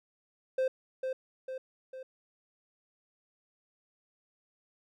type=tone with echo; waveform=triangle; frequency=521 Hz; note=C5; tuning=7 cents flat; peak=-24 dBFS; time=0.58-0.68 s; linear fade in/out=5 ms; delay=450 ms; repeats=3; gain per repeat=-5 dB; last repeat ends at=2.03 s; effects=none